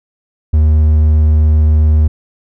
triangle tone, 76.9 Hz, D#2, 20 cents flat, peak -4 dBFS, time 0.53-2.08 s, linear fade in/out 10 ms, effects none

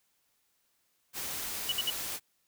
white noise, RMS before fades -37 dBFS, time 1.13-2.2 s, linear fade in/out 50 ms
sine tone bursts, 2948 Hz, F#7, 7 cents flat, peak -27 dBFS, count 3, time 1.69-1.901 s, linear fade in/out 2 ms, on 29 ms, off 62 ms
effects white hiss -74 dBFS RMS until 2.47 s

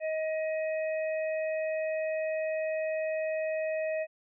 harmonic tone, 630 Hz, D#5, 21 cents sharp, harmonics 1 / 3 / 4, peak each -29 / -42 / -42 dBFS, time 0-4.07 s, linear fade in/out 50 ms, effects none

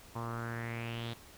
sawtooth tone with low-pass filter sweep, 116.54 Hz, A#2, in tune, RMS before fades -39 dBFS, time 0.15-1.14 s, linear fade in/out 10 ms, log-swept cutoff 1000 to 3800 Hz, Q 4.9, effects pink hiss -55 dBFS RMS until 1.37 s

